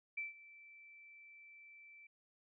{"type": "tone with ADSR envelope", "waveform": "sine", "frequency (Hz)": 2329, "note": "D7", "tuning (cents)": -15, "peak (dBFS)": -37, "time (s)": [0.17, 2.07], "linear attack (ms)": 9, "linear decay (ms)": 150, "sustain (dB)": -19, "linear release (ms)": 5, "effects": []}